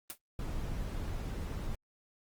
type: noise with exponential decay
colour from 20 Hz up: white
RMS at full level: -36 dBFS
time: 0.1-0.18 s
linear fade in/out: 0 ms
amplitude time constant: 17 ms
type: noise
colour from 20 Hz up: brown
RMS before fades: -37 dBFS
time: 0.39-1.75 s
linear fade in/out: 2 ms
effects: Opus 24 kbps